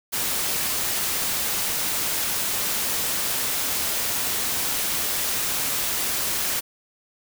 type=noise; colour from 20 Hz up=white; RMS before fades=-25 dBFS; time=0.12-6.61 s; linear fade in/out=20 ms; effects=none